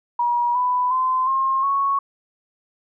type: tone with pitch steps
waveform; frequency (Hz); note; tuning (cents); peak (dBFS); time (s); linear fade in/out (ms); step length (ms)
sine; 959 / 994 / 1030.2 / 1067.8 / 1106.7; A#5 / B5 / C6 / C6 / C#6; +49 / +11 / -27 / +35 / -3; -17; 0.19-1.99; 5; 360
effects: none